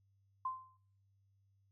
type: tone with exponential decay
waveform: sine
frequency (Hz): 1039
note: C6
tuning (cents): -12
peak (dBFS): -33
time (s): 0.45-0.77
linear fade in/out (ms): 5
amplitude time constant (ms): 68
effects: noise-tail reverb RT60 0.5 s tail -23 dB re dry + added 98 Hz sine -70 dBFS peak until 1.71 s